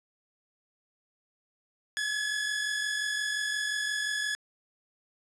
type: tone pair together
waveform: sawtooth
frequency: 1661.2 / 1706.9 Hz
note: G#6 / G#6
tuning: 0 / +47 cents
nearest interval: unison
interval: 47 cents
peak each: -33 / -26 dBFS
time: 1.97-4.35 s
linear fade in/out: 0 ms
effects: resampled to 22050 Hz + 9-bit